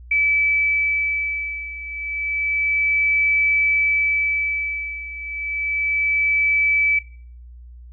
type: beating tone pair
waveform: sine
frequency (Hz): 2304 / 2304.3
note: D7 / D7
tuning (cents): -34 / -33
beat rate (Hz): 0.3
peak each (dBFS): -20 / -23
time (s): 0.11-6.99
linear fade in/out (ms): 5
effects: noise-tail reverb RT60 0.5 s tail -19 dB re dry + added 60 Hz sine -38 dBFS peak until 7.92 s